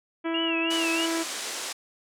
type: harmonic tone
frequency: 329.6 Hz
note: E4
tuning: in tune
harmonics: 1 / 2 / 3 / 4 / 5 / 6 / 7 / 8 / 9 / 10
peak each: -27 / -35 / -37 / -39 / -40 / -43 / -41 / -48 / -49 / -50 dBFS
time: 0.24-1.24 s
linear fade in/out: 20 ms
type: tone with vibrato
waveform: sine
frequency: 2767 Hz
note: F7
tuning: 17 cents flat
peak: -27 dBFS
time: 0.34-1.06 s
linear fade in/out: 5 ms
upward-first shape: sine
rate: 3.1 Hz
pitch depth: 120 cents each way
type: band-pass noise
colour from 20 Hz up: white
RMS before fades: -34 dBFS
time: 0.7-1.73 s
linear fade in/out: 10 ms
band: 270 to 8600 Hz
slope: 24 dB/octave
effects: none